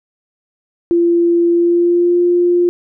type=tone with pitch glide; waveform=sine; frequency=342.5 to 351.1 Hz; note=F4 to F4; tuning=-34 to +9 cents; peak=-9 dBFS; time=0.91-2.69 s; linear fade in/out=0 ms; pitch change=+43 cents; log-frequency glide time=1.5-2.2 s; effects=none